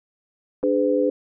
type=clicks; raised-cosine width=1 ms; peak=-25 / -24 dBFS; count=2; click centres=0.63 / 0.636 s
type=chord; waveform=sine; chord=G# diminished; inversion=second; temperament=equal with one note detuned; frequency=293.7 / 415.3 / 506.6 Hz; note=D4 / G#4 / B4; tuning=0 / 0 / +44 cents; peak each=-22 / -23 / -20 dBFS; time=0.63-1.1 s; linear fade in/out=5 ms
effects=none